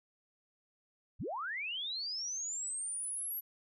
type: linear sweep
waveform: sine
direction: up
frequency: 34.65 to 11840 Hz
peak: -36 dBFS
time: 1.19-3.41 s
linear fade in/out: 20 ms
effects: none